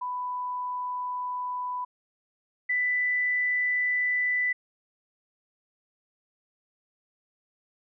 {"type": "tone pair in turn", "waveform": "sine", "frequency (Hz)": [994, 1988], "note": ["B5", "B6"], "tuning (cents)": [11, 11], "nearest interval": "octave", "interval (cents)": 1200, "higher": "second", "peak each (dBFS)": [-29, -23], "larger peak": "second", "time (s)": [[0.01, 1.85], [2.69, 4.53]], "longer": "neither", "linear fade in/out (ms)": 10, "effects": []}